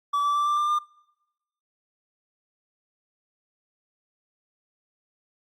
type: tone with pitch steps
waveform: triangle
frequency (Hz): 1150 / 1160 / 1170.1 / 1180.3 / 1190.6 / 1200.9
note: D6 / D6 / D6 / D6 / D6 / D6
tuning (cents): -37 / -22 / -7 / +8 / +23 / +38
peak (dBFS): -19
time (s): 0.13-0.79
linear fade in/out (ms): 10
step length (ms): 110
effects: noise-tail reverb RT60 0.9 s tail -24 dB re dry + Opus 48 kbps